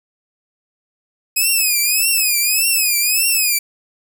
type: tone with vibrato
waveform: 5% pulse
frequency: 2530 Hz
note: D#7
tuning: 28 cents sharp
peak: -5 dBFS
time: 1.36-3.59 s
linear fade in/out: 10 ms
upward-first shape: triangle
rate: 1.7 Hz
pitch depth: 150 cents each way
effects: none